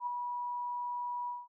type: tone with ADSR envelope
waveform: sine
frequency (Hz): 973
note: B5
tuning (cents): -26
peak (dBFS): -30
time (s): 0-1.48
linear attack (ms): 69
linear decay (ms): 4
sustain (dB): -4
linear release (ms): 200
effects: none